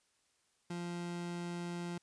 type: tone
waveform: 30% pulse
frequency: 173.7 Hz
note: F3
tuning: 9 cents flat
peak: -36 dBFS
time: 0.7-1.98 s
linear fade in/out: 5 ms
effects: white hiss -75 dBFS RMS until 2.02 s + resampled to 22050 Hz